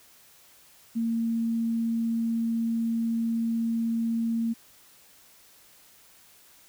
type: tone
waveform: sine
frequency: 229 Hz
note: A#3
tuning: 31 cents flat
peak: -24 dBFS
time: 0.95-4.54 s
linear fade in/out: 20 ms
effects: white hiss -56 dBFS RMS until 6.68 s